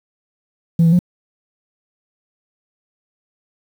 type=tone with pitch steps; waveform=sine; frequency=167.2 / 164.8 / 177.4 Hz; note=E3 / E3 / F3; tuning=+25 / 0 / +27 cents; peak=-7 dBFS; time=0.79-0.991 s; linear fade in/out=5 ms; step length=67 ms; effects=tanh soft clip ceiling -7 dBFS + 7-bit